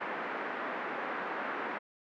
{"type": "band-pass noise", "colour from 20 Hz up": "white", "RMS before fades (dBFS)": -37, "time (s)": [0, 1.79], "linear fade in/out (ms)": 20, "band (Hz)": [230, 1800], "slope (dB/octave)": 24, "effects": []}